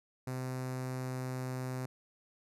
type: tone with notch filter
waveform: sawtooth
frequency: 128.6 Hz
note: C3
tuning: 30 cents flat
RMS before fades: -38 dBFS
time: 0.27-1.86 s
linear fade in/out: 5 ms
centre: 3200 Hz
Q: 1.3
effects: resampled to 32000 Hz